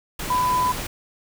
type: tone in noise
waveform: sine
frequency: 1000 Hz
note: B5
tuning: 21 cents sharp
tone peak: -18 dBFS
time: 0.3-0.72 s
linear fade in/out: 5 ms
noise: pink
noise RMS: -30 dBFS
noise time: 0.19-0.87 s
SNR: +9 dB
effects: none